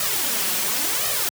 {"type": "noise with flanger", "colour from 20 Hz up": "white", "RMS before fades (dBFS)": -23, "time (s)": [0, 1.29], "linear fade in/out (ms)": 2, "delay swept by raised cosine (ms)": [1.6, 5.5], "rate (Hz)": 0.93, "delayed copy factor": 0.85, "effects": ["high-pass 100 Hz 12 dB/octave"]}